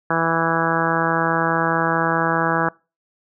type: harmonic tone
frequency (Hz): 164.81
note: E3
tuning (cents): 0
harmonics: 1 / 2 / 3 / 4 / 5 / 6 / 7 / 8 / 9 / 10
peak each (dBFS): -26 / -26 / -26 / -26 / -26 / -26 / -26 / -26 / -26 / -26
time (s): 0.1-2.69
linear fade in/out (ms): 5
effects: noise-tail reverb RT60 0.3 s tail -25 dB re dry